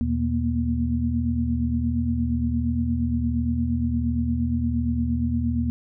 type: tone cluster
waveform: sine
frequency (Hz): 79.2 / 120.6 / 230.2 / 238.8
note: D#2 / B2 / A#3 / A#3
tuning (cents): +31 / -41 / -22 / +42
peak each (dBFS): -25 / -29 / -32 / -24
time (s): 0.01-5.7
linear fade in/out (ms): 0
effects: none